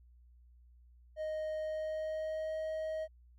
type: tone with pitch glide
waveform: triangle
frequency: 622.3 to 630.6 Hz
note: D#5 to D#5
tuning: 0 to +23 cents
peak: -33 dBFS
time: 1.16-3.08 s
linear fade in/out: 50 ms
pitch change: +23 cents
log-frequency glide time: 1.6-2.61 s
effects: added 60 Hz sine -58 dBFS peak until 3.38 s